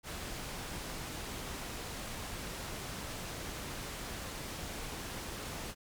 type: low-pass noise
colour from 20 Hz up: pink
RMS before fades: -42 dBFS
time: 0.03-5.75 s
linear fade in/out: 50 ms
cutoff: 12000 Hz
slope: 12 dB/octave
effects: none